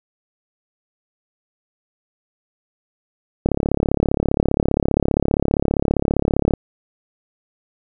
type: click train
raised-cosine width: 2 ms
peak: -3 dBFS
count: 109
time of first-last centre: 3.46-6.537 s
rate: 35.1 Hz
effects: none